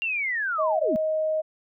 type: linear sweep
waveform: sine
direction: down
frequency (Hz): 2794 to 197.7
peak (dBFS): -24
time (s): 0.02-0.96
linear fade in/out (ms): 0
type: tone with pitch glide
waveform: sine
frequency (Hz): 630 to 626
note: D#5 to D#5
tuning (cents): +21 to +10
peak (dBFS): -22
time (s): 0.58-1.42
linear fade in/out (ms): 20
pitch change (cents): -11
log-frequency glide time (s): 0.74-1.2
effects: none